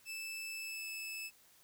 sawtooth tone with pitch glide, 2632 to 2615 Hz, E7 to E7, -3 to -15 cents, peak -38 dBFS, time 0.05-1.31 s, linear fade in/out 50 ms, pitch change -12 cents, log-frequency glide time 0.5-0.9 s, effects white hiss -65 dBFS RMS until 1.63 s

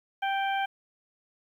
harmonic tone, 784 Hz, G5, in tune, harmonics 1 / 2 / 3 / 4, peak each -27 / -33 / -37 / -39 dBFS, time 0.22-0.66 s, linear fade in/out 10 ms, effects 10-bit

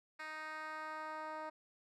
10% pulse tone with band-pass filter sweep, 311.1 Hz, D#4, in tune, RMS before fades -45 dBFS, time 0.19-1.5 s, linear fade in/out 10 ms, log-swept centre 2000 to 800 Hz, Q 1.3, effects none

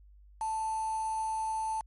sine tone with quantisation, 880 Hz, A5, in tune, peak -30 dBFS, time 0.41-1.81 s, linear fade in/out 2 ms, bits 7, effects added 50 Hz sine -53 dBFS peak until 1.86 s + MP3 48 kbps

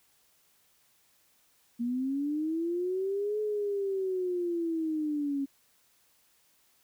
sine linear two-way sweep, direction up then down, 233.1 to 427.6 to 272.8 Hz, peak -28 dBFS, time 1.79-5.46 s, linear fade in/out 20 ms, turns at 3.4 s, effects white hiss -67 dBFS RMS until 6.83 s

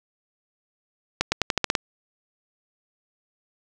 accelerating click train, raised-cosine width 0.2 ms, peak -3 dBFS, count 8, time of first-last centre 1.21-1.752 s, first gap 110 ms, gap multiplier 0.88, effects none

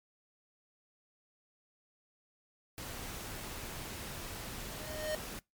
pink noise, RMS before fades -43 dBFS, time 2.78-5.39 s, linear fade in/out 0 ms
square tone with exponential growth, 616 Hz, D#5, 17 cents flat, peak -32 dBFS, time 4.46-5.15 s, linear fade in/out 1 ms, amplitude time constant 150 ms
effects noise-tail reverb RT60 0.2 s tail -24 dB re dry + MP3 96 kbps

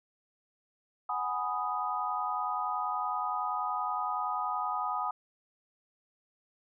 sine chord, G# minor seventh, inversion third, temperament equal, 740 / 830.6 / 987.8 / 1244.5 Hz, F#5 / G#5 / B5 / D#6, 0 / 0 / 0 / 0 cents, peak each -37 / -36 / -37 / -33 dBFS, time 1.09-5.11 s, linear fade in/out 5 ms, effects none

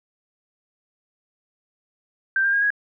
sine tone with pitch steps, 1568 / 1597.3 / 1627.1 / 1657.4 Hz, G6 / G6 / G#6 / G#6, 0 / +32 / -36 / -4 cents, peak -17 dBFS, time 2.36-2.704 s, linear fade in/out 2 ms, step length 86 ms, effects none

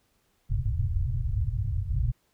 white low-pass noise, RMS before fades -27 dBFS, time 0.49-2.12 s, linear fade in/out 20 ms, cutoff 130 Hz, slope 96 dB/octave, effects pink hiss -70 dBFS RMS until 2.33 s

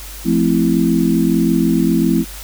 sine chord, F major seventh, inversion none, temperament equal, 174.61 / 220 / 261.6 / 329.6 Hz, F3 / A3 / C4 / E4, 0 / 0 / 0 / 0 cents, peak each -17 dBFS, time 0.24-2.25 s, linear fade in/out 50 ms, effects added 50 Hz sine -32 dBFS peak until 2.43 s + white hiss -34 dBFS RMS until 2.43 s

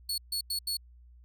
sawtooth tone bursts at uneven times, 4398 Hz, C#8, 14 cents flat, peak -27 dBFS, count 4, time 0.09-0.18 / 0.32-0.41 / 0.5-0.59 / 0.67-0.77 s, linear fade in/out 5 ms, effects added 60 Hz sine -52 dBFS peak until 1.24 s

